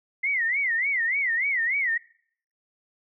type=tone with vibrato; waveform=sine; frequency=2026 Hz; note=B6; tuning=44 cents sharp; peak=-22 dBFS; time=0.23-1.98 s; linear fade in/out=10 ms; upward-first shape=sine; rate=3.4 Hz; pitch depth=200 cents each way; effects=noise-tail reverb RT60 0.6 s tail -23 dB re dry